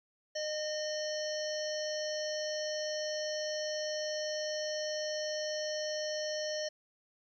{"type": "harmonic tone with a mistuned harmonic", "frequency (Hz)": 611, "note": "D#5", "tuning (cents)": -32, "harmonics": [1, 3, 5, 7, 9, 10], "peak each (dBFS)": [-35, -44, -47, -46, -42, -46], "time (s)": [0.35, 6.69], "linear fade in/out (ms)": 10, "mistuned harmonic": 10, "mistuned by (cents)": -24, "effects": ["12-bit"]}